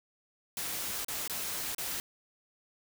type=noise with dropouts; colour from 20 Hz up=white; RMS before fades=-36 dBFS; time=0.57-2 s; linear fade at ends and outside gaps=1 ms; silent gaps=1.047-1.083 / 1.277-1.297 / 1.748-1.782 s; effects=none